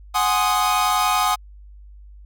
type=chord; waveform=45% pulse; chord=Ab dominant seventh; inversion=third; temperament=equal; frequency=740 / 830.6 / 1046.5 / 1244.5 Hz; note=Gb5 / Ab5 / C6 / Eb6; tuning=0 / 0 / 0 / 0 cents; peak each=-23 / -23 / -25 / -21 dBFS; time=0.14-1.36 s; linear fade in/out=20 ms; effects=added 50 Hz sine -40 dBFS peak until 2.25 s